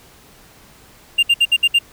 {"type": "tone bursts", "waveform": "triangle", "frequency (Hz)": 2794, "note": "F7", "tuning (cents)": 0, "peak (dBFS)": -8, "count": 6, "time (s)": [1.18, 1.79], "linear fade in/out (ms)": 10, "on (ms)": 50, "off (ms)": 62, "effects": ["pink hiss -47 dBFS RMS until 1.92 s"]}